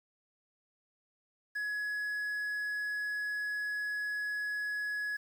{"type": "tone with quantisation", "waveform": "triangle", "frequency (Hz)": 1684, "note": "G#6", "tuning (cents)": 24, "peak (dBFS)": -31, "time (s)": [1.55, 5.17], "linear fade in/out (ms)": 10, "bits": 10, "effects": []}